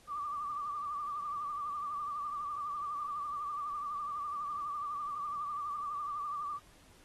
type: tone with vibrato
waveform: sine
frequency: 1174.7 Hz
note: D6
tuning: in tune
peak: -35 dBFS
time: 0.07-6.6 s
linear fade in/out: 50 ms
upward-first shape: triangle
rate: 12 Hz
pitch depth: 75 cents each way
effects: pink hiss -62 dBFS RMS until 7.04 s + AAC 32 kbps